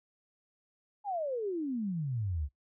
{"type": "exponential sweep", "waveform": "sine", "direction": "down", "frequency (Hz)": [852, 67], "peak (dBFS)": -31, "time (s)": [1.04, 2.49], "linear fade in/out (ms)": 50, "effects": ["noise-tail reverb RT60 0.1 s tail -18 dB re dry"]}